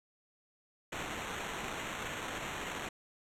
white noise with sample-and-hold, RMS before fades -40 dBFS, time 0.92-2.89 s, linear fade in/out 5 ms, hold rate 4900 Hz, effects low-pass 10000 Hz 12 dB/octave

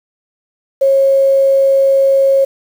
sine tone with quantisation, 544 Hz, C#5, 33 cents flat, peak -7 dBFS, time 0.81-2.45 s, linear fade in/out 10 ms, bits 6, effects none

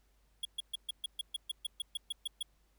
square tone bursts, 3333 Hz, G#7, 5 cents sharp, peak -34 dBFS, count 14, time 0.43-2.428 s, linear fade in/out 5 ms, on 22 ms, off 130 ms, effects added 50 Hz sine -68 dBFS peak until 2.78 s + pink hiss -75 dBFS RMS until 2.78 s

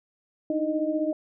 sine tone cluster, 302.7 / 317.9 / 618 Hz, D#4 / D#4 / D#5, -48 / +37 / -12 cents, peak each -28 dBFS, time 0.5-1.13 s, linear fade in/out 2 ms, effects none

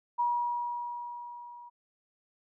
sine tone with level ramp, 960 Hz, B5, 49 cents flat, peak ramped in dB -24 to -46 dBFS, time 0.18-1.7 s, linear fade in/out 20 ms, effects none

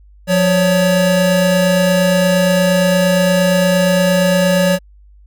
square tone pair together, 178.3 / 563.5 Hz, F3 / C#5, +36 / +28 cents, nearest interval octave + minor sixth, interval 1992 cents, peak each -14 dBFS, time 0.27-4.79 s, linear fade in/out 50 ms, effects added 50 Hz sine -41 dBFS peak until 5.26 s

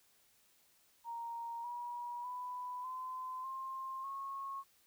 sine tone with pitch steps, 932.3 / 962.4 / 993.5 / 1025.5 / 1058.6 / 1092.8 Hz, A#5 / B5 / B5 / C6 / C6 / C#6, 0 / -45 / +10 / -35 / +20 / -25 cents, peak -40 dBFS, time 1.04-4.64 s, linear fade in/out 50 ms, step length 600 ms, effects white hiss -70 dBFS RMS until 4.86 s

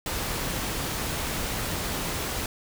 pink noise, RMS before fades -30 dBFS, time 0.06-2.46 s, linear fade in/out 2 ms, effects none

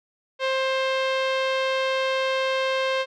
sawtooth tone with low-pass filter, 528 Hz, C5, 16 cents sharp, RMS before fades -24 dBFS, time 0.39-3.06 s, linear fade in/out 50 ms, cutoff 3400 Hz, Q 1.6, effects none

